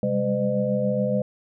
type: tone cluster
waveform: sine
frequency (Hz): 131.8 / 196.7 / 203.8 / 510 / 607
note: C3 / G3 / G#3 / C5 / D#5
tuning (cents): +13 / +6 / -32 / -44 / -43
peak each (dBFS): -29 / -33 / -25 / -25 / -27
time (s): 0.03-1.22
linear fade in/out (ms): 2
effects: none